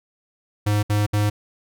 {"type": "tone bursts", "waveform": "square", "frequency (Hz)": 104.2, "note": "G#2", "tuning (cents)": 6, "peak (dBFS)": -18, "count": 3, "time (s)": [0.66, 1.3], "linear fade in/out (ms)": 10, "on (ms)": 170, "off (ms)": 65, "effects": []}